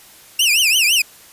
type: tone with vibrato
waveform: sawtooth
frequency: 2700 Hz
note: E7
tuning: 41 cents sharp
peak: -9 dBFS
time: 0.39-1.02 s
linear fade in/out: 5 ms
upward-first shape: triangle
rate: 5.9 Hz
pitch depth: 260 cents each way
effects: white hiss -44 dBFS RMS until 1.32 s + resampled to 32000 Hz